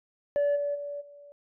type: tone with level steps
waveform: sine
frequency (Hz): 576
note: D5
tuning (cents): -34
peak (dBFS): -20 / -26 / -33 / -47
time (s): 0.36-1.32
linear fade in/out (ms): 0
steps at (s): 0.55 / 0.74 / 1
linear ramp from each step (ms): 20
effects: tanh soft clip ceiling -21 dBFS